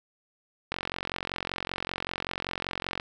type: click train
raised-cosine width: 0.3 ms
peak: -14 dBFS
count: 104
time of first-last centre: 0.72-2.999 s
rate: 45.2 Hz
effects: none